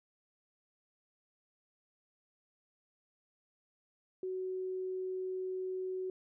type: tone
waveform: sine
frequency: 372.8 Hz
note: F#4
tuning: 13 cents sharp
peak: -35 dBFS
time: 4.23-6.1 s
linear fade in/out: 2 ms
effects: none